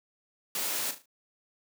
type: noise with echo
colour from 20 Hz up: white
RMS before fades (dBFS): -32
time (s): 0.55-0.91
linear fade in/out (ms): 2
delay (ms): 37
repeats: 4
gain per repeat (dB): -9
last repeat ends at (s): 1.058
effects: high-pass 200 Hz 12 dB/octave